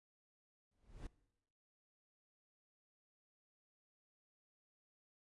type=noise with exponential growth; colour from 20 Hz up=brown; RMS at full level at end=-45 dBFS; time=0.71-1.07 s; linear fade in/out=5 ms; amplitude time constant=78 ms; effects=noise-tail reverb RT60 0.9 s tail -20 dB re dry + resampled to 24000 Hz